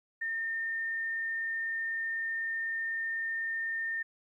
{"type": "tone", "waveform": "sine", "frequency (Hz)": 1816, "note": "A#6", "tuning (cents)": -46, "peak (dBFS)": -31, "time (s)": [0.21, 4.03], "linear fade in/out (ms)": 10, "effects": ["12-bit"]}